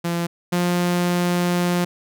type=tone pair in turn; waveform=sawtooth; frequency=171 / 176.32 Hz; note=F3 / F3; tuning=-36 / +17 cents; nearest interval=minor second; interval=53 cents; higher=second; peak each=-17 / -14 dBFS; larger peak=second; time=0.04-0.27 / 0.52-1.85 s; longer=second; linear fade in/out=10 ms; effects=none